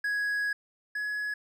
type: tone pair in turn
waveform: triangle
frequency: 1665 / 1686.3 Hz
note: G#6 / G#6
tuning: +4 / +26 cents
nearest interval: unison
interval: 22 cents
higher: second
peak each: -25 / -28 dBFS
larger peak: first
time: 0.04-0.53 / 0.95-1.34 s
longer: first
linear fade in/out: 5 ms
effects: none